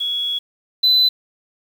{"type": "tone pair in turn", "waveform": "sine", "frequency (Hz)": [3356, 4014], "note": ["G#7", "B7"], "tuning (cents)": [17, 27], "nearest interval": "minor third", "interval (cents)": 310, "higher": "second", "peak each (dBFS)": [-19, -9], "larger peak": "second", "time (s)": [[0, 0.39], [0.83, 1.09]], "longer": "first", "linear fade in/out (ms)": 10, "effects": ["tanh soft clip ceiling -9 dBFS", "7-bit"]}